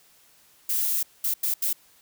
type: noise bursts at uneven times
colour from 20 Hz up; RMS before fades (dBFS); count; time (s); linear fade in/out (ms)
violet; -25; 4; 0.69-1.03 / 1.24-1.34 / 1.43-1.54 / 1.62-1.73; 5
effects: white hiss -58 dBFS RMS until 2.01 s